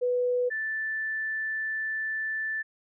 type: tone pair in turn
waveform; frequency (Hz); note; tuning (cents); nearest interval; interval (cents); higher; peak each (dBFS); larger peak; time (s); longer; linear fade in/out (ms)
sine; 493.9 / 1760.1; B4 / A6; 0 / 0; octave + minor seventh; 2200; second; -23 / -28; first; 0.01-0.5 / 0.5-2.63; second; 20
effects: none

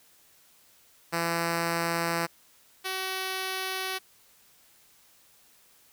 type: tone pair in turn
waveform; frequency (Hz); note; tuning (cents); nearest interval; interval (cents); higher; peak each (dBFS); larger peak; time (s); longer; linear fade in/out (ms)
5% pulse; 168.3 / 377.8; E3 / F#4; +36 / +36; octave + major second; 1400; second; -15 / -19; first; 1.12-2.27 / 2.84-3.99; neither; 20
effects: white hiss -60 dBFS RMS until 5.92 s

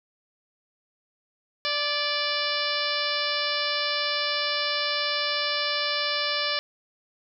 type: harmonic tone with a mistuned harmonic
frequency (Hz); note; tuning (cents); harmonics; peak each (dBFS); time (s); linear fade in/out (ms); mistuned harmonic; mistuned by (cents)
587; D5; -1; 1 / 2 / 3 / 4 / 5 / 6 / 7 / 8 / 9; -33 / -33 / -33 / -33 / -33 / -33 / -33 / -33 / -33; 1.65-6.59; 0; 3; -25
effects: none

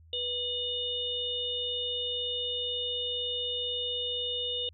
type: tone cluster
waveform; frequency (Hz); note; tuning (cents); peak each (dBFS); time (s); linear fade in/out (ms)
sine; 492.1 / 2921 / 3621; B4 / F#7 / A7; -6 / -23 / +49; -38 / -34 / -33; 0.13-4.69; 2
effects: added 81 Hz sine -53 dBFS peak until 4.73 s

